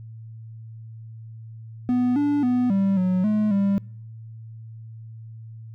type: tone with pitch steps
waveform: triangle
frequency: 247.8 / 289.7 / 248 / 195.3 / 183.9 / 212.7 / 198.3 Hz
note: B3 / D4 / B3 / G3 / F#3 / G#3 / G3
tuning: +6 / -24 / +7 / -6 / -10 / +42 / +20 cents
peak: -16 dBFS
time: 1.89-3.78 s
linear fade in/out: 0 ms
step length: 270 ms
effects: noise-tail reverb RT60 0.7 s tail -26 dB re dry + added 112 Hz sine -37 dBFS peak until 5.74 s